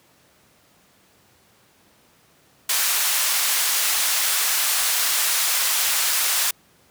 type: band-pass noise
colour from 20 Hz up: white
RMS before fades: -21 dBFS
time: 2.69-6.51 s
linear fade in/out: 5 ms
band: 910 to 15000 Hz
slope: 12 dB/octave
effects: pink hiss -57 dBFS RMS until 6.9 s + high-pass 100 Hz 12 dB/octave